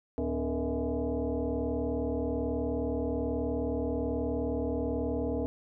sine tone with frequency modulation, 110.4 Hz, A2, 6 cents sharp, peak -28 dBFS, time 0.18-5.46 s, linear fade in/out 0 ms, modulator 182 Hz, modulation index 2.8, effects none

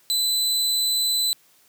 sawtooth tone, 4011 Hz, B7, 26 cents sharp, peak -17 dBFS, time 0.1-1.33 s, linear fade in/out 0 ms, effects white hiss -58 dBFS RMS until 1.68 s + high-pass 100 Hz 12 dB/octave

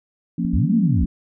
sine chord, Bb minor, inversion second, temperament equal, 174.61 / 233.1 / 277.2 Hz, F3 / Bb3 / Db4, 0 / 0 / 0 cents, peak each -22 / -24 / -27 dBFS, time 0.38-1.06 s, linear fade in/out 5 ms
click, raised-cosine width 5 ms, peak -19 dBFS, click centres 0.45 s
sine linear two-way sweep, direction up then down, 47.85 to 237.5 to 47.85 Hz, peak -16 dBFS, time 0.53-1.05 s, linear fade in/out 10 ms, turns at 0.75 s
effects none

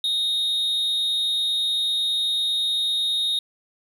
triangle tone with amplitude modulation, 3725 Hz, A#7, 2 cents flat, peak -17 dBFS, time 0.04-3.39 s, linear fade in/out 2 ms, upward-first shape sine, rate 298 Hz, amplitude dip 45%, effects 9-bit

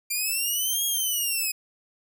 5% pulse linear two-way sweep, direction up then down, 2369 to 3300 to 2506 Hz, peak -16 dBFS, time 0.1-1.52 s, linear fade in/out 10 ms, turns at 0.85 s, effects none

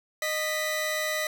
sawtooth tone pair together, 616.3 / 1975.5 Hz, D#5 / B6, -17 / 0 cents, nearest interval octave + minor sixth, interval 2017 cents, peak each -26 dBFS, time 0.22-1.27 s, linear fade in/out 2 ms, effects none

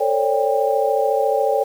sine tone cluster, 445.4 / 541 / 575 / 796 Hz, A4 / C#5 / D5 / G5, +21 / -42 / -37 / +26 cents, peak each -21 dBFS, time 0-1.64 s, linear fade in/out 10 ms, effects 7-bit

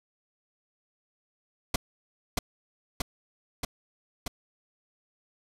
pink noise with echo, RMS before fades -24 dBFS, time 1.74-1.76 s, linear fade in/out 5 ms, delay 630 ms, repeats 4, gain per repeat -2 dB, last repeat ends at 4.28 s, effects low-pass 12000 Hz 12 dB/octave

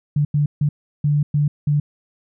sine tone bursts at uneven times, 146.83 Hz, D3, in tune, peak -14 dBFS, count 6, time 0.16-0.25 / 0.34-0.46 / 0.61-0.69 / 1.04-1.23 / 1.34-1.48 / 1.67-1.8 s, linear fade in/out 5 ms, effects none

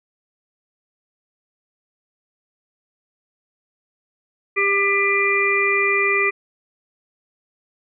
harmonic tone, 397.9 Hz, G4, 26 cents sharp, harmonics 1 / 3 / 5 / 6, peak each -22 / -24 / -20 / -20 dBFS, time 4.56-6.31 s, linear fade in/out 20 ms, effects none

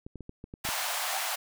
clicks, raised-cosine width 3 ms, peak -28 dBFS, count 8, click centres 0.065 / 0.157 / 0.207 / 0.294 / 0.441 / 0.539 / 0.651 / 0.689 s
pink high-pass noise, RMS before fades -32 dBFS, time 0.64-1.36 s, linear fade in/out 10 ms, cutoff 630 Hz, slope 48 dB/octave
sine tone with exponential growth, 772 Hz, G5, 27 cents flat, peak -31 dBFS, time 0.98-1.18 s, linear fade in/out 1 ms, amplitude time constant 42 ms
effects none

